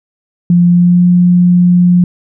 sine tone with pitch glide, 174.61 to 177.46 Hz, F3 to F3, 0 to +28 cents, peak -4 dBFS, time 0.5-2.04 s, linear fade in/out 2 ms, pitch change +28 cents, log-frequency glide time 0.67-1.04 s, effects none

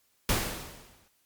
pink noise with exponential decay, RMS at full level -25 dBFS, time 0.29-1.08 s, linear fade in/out 2 ms, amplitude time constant 170 ms, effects white hiss -70 dBFS RMS until 1.25 s + Opus 48 kbps

